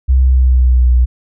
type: tone with pitch glide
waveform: sine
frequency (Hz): 64.8 to 61.45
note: C2 to B1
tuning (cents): -16 to -8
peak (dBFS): -6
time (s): 0.08-1.06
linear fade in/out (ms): 20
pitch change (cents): -92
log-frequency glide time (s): 0.23-0.92
effects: none